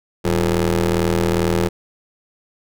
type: ring-modulated tone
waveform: 20% pulse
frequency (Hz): 82.41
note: E2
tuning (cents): 0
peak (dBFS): -8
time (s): 0.24-1.69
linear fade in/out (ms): 20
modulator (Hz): 266
effects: none